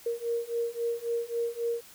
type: beating tone pair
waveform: sine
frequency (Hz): 466.2 / 469.9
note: A#4 / A#4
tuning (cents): 0 / +14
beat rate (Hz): 3.7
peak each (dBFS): -32 / -31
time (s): 0.06-1.81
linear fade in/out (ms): 5
effects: white hiss -52 dBFS RMS until 1.94 s